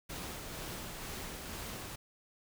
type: noise with tremolo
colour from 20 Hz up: pink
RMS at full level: -42 dBFS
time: 0.09-1.96 s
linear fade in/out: 10 ms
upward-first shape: sine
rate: 2.1 Hz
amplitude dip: 25%
effects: none